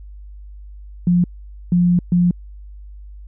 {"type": "tone bursts at uneven times", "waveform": "sine", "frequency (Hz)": 176.2, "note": "F3", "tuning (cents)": 16, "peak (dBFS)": -11, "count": 3, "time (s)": [[1.07, 1.24], [1.72, 1.99], [2.12, 2.31]], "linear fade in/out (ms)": 2, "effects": ["added 50 Hz sine -34 dBFS peak until 3.27 s"]}